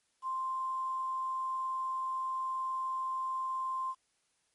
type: tone with quantisation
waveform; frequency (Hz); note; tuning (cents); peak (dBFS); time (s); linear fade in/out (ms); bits
sine; 1046.5; C6; 0; -32; 0.22-3.95; 50; 10
effects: white hiss -75 dBFS RMS until 4.54 s + MP3 48 kbps